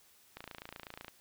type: click train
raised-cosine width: 0.3 ms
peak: -28 dBFS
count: 21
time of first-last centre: 0.37-1.082 s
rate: 28.1 Hz
effects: white hiss -64 dBFS RMS until 1.2 s